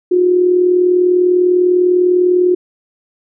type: tone with amplitude modulation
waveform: sine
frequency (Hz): 360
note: F#4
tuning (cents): -47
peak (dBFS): -6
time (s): 0.11-2.55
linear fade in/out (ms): 10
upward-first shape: sine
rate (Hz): 40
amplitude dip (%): 50
effects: none